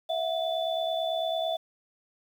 sine tone cluster, 657 / 726 / 3488 Hz, E5 / F#5 / A7, -6 / -33 / -16 cents, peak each -28 / -33 / -35 dBFS, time 0.09-1.57 s, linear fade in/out 10 ms, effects 9-bit

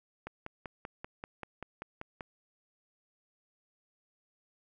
click train, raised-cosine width 0.5 ms, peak -25 dBFS, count 11, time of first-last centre 0.27-2.208 s, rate 5.16 Hz, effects none

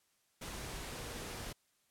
sine tone in noise, 476.4 Hz, A#4, 38 cents sharp, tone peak -54 dBFS, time 0.93-1.42 s, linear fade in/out 10 ms, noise pink, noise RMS -44 dBFS, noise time 0.41-1.53 s, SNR -13 dB, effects white hiss -75 dBFS RMS until 1.9 s + low-pass 12000 Hz 12 dB/octave

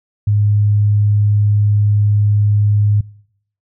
sine tone, 103.83 Hz, G#2, in tune, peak -10 dBFS, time 0.27-3.01 s, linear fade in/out 5 ms, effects noise-tail reverb RT60 0.7 s tail -24 dB re dry

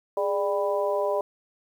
harmonic tone with a mistuned harmonic, 197.9 Hz, G3, 17 cents sharp, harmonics 2 / 3 / 4 / 5, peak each -28 / -25 / -34 / -31 dBFS, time 0.17-1.21 s, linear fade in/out 2 ms, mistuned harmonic 2, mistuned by +73 cents, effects 9-bit

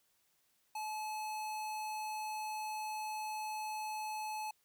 square tone, 860 Hz, A5, 40 cents flat, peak -39 dBFS, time 0.75-4.51 s, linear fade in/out 5 ms, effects white hiss -75 dBFS RMS until 4.64 s

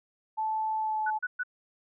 sine tone with pitch glide, 873 to 863.5 Hz, A5 to A5, -14 to -33 cents, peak -27 dBFS, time 0.37-1.19 s, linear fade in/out 20 ms, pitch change -19 cents, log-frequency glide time 0.78-1 s
sine tone bursts, 1480 Hz, F#6, in tune, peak -28 dBFS, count 3, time 1.06-1.435 s, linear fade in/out 10 ms, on 45 ms, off 120 ms
effects none

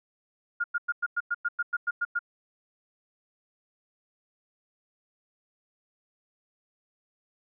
sine tone bursts, 1418 Hz, F6, 26 cents sharp, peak -24 dBFS, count 12, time 0.6-2.192 s, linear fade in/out 10 ms, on 41 ms, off 100 ms, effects none

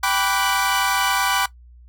sawtooth chord, G major seventh, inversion none, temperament equal with one note detuned, 784 / 987.8 / 1160.5 / 1480 Hz, G5 / B5 / D6 / F#6, 0 / 0 / -21 / 0 cents, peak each -20 dBFS, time 0.03-1.46 s, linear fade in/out 5 ms, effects noise-tail reverb RT60 0.1 s tail -17 dB re dry + added 60 Hz sine -43 dBFS peak until 1.88 s

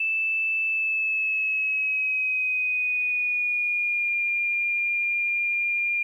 sine tone with pitch glide, 2637 to 2404 Hz, E7 to D7, 0 to +40 cents, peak -22 dBFS, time 0-6.03 s, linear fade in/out 5 ms, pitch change -160 cents, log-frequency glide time 0.66-4.16 s, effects 10-bit

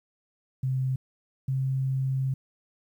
sine tone pair in turn, 130.81 / 132.94 Hz, C3 / C3, 0 / +28 cents, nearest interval unison, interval 28 cents, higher second, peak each -24 dBFS, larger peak neither, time 0.63-0.96 / 1.48-2.34 s, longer second, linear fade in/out 5 ms, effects 10-bit

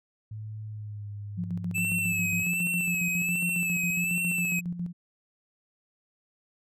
sine tone with pitch glide, 107.7 to 102.54 Hz, A2 to G#2, -37 to -22 cents, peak -35 dBFS, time 0.31-2.43 s, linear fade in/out 5 ms, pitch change -85 cents, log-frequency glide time 0.66-1.09 s
sine tone with tremolo, 174.61 Hz, F3, in tune, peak -28 dBFS, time 1.37-4.93 s, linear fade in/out 20 ms, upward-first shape square, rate 7.3 Hz, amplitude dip 60%
square tone with vibrato, 2617 Hz, E7, 13 cents flat, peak -27 dBFS, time 1.74-4.61 s, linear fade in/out 20 ms, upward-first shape sine, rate 1.3 Hz, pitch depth 61 cents each way
effects none

